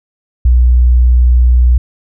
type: tone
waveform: sine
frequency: 61.2 Hz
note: B1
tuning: 15 cents flat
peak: -4 dBFS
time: 0.45-1.78 s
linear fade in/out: 5 ms
effects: none